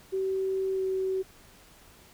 sine tone with pitch glide, 382.4 to 379.1 Hz, G4 to F#4, -43 to +42 cents, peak -26 dBFS, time 0.12-1.23 s, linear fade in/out 20 ms, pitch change -15 cents, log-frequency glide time 0.74-0.81 s, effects pink hiss -55 dBFS RMS until 2.13 s

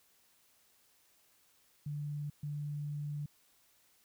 sine tone bursts at uneven times, 146.83 Hz, D3, in tune, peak -36 dBFS, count 2, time 1.86-2.3 / 2.43-3.26 s, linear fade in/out 5 ms, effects white hiss -69 dBFS RMS until 4.04 s

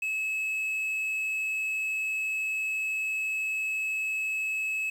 triangle tone with quantisation, 2586 Hz, E7, 34 cents flat, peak -26 dBFS, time 0.02-4.9 s, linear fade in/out 5 ms, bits 9, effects none

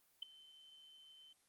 sine tone with ADSR envelope, 3075 Hz, G7, 34 cents flat, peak -37 dBFS, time 0.22-1.33 s, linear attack 7 ms, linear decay 5 ms, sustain -22 dB, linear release 6 ms, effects white hiss -74 dBFS RMS until 1.48 s + Opus 24 kbps

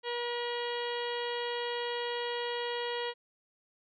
harmonic tone with a mistuned harmonic, 479.6 Hz, A#4, 49 cents sharp, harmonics 1 / 2 / 3 / 4 / 5 / 6 / 7 / 8 / 9, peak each -35 / -39 / -47 / -41 / -49 / -43 / -43 / -50 / -50 dBFS, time 0.03-3.14 s, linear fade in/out 50 ms, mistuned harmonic 7, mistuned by -29 cents, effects none

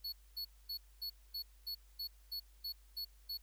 square tone bursts, 4401 Hz, C#8, 13 cents flat, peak -40 dBFS, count 11, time 0.04-3.375 s, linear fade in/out 10 ms, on 85 ms, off 240 ms, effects added 50 Hz sine -60 dBFS peak until 3.42 s + white hiss -71 dBFS RMS until 3.42 s

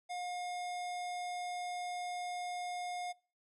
square tone, 715 Hz, F5, 41 cents sharp, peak -39 dBFS, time 0.09-3.13 s, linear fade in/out 20 ms, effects noise-tail reverb RT60 0.4 s tail -24 dB re dry + resampled to 24000 Hz

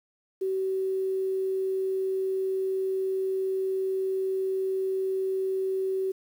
sine tone, 381.1 Hz, G4, 49 cents flat, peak -25 dBFS, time 0.41-6.12 s, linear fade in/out 10 ms, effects 9-bit

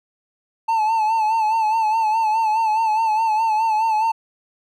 triangle tone with vibrato, 880 Hz, A5, in tune, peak -14 dBFS, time 0.68-4.12 s, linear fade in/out 10 ms, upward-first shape sine, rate 4.8 Hz, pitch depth 59 cents each way, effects none

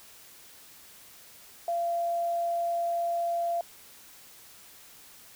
sine tone, 685 Hz, F5, 34 cents flat, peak -26 dBFS, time 1.68-3.61 s, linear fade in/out 2 ms, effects white hiss -52 dBFS RMS until 5.35 s

